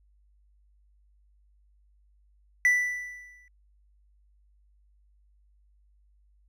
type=tone with exponential decay; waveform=triangle; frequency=1976 Hz; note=B6; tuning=in tune; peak=-15 dBFS; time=2.65-3.48 s; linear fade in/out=1 ms; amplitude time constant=180 ms; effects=added 50 Hz sine -60 dBFS peak until 6.48 s